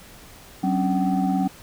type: tone cluster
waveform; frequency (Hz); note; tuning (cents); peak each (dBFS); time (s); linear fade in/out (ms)
sine; 188.1 / 268.9 / 286.8 / 761; F#3 / C4 / D4 / F#5; +29 / +47 / -41 / +48; -21 / -23 / -28 / -25; 0.63-1.48; 10
effects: tanh soft clip ceiling -13 dBFS + pink hiss -46 dBFS RMS until 1.62 s

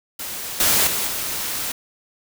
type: noise with level steps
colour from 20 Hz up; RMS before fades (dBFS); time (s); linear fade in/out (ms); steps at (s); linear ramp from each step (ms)
white; -30 / -17 / -23 / -26; 0.19-1.72; 5; 0.6 / 0.87 / 1.07; 2
effects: none

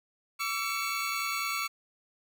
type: tone cluster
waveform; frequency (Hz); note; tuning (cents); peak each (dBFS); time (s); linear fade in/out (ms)
25% pulse; 1146 / 1338 / 2222; D6 / E6 / C#7; -43 / +25 / +4; -31; 0.39-1.68; 20
effects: none

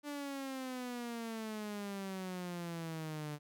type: exponential sweep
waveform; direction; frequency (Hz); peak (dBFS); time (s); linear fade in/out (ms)
sawtooth; down; 294.3 to 146.83; -36; 0.03-3.39; 50
effects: none

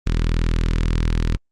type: tone with notch filter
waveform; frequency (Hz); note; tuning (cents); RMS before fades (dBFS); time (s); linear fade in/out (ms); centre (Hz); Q
sawtooth; 40.76; E1; -19; -19; 0.06-1.37; 10; 710; 0.71
effects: low-pass 6000 Hz 12 dB/octave + Opus 32 kbps

